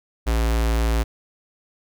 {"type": "tone with notch filter", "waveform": "square", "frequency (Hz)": 56.5, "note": "A1", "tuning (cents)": 47, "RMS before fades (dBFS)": -20, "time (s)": [0.26, 1.04], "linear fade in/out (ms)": 20, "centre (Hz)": 120, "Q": 0.85, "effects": []}